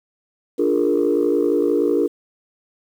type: chord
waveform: sine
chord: Bb dominant seventh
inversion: first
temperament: equal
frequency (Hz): 293.7 / 349.2 / 415.3 / 466.2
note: D4 / F4 / Ab4 / Bb4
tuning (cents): 0 / 0 / 0 / 0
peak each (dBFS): -20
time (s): 0.58-2.08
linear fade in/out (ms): 20
effects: tanh soft clip ceiling -8 dBFS + 8-bit